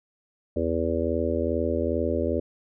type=harmonic tone; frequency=82.41 Hz; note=E2; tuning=in tune; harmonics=1 / 3 / 4 / 5 / 6 / 7; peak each=-30 / -30 / -30 / -30 / -30 / -30 dBFS; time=0.56-2.4 s; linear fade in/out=5 ms; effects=none